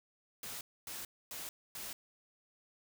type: noise bursts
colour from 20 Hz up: white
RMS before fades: -44 dBFS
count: 4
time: 0.43-1.93 s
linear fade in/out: 2 ms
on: 180 ms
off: 260 ms
effects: none